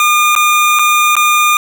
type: tone with dropouts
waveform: 25% pulse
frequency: 1211 Hz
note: D#6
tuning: 47 cents flat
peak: -4 dBFS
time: 0-1.57 s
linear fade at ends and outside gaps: 1 ms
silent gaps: 0.352-0.362 / 0.789-0.793 / 1.154-1.166 s
effects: none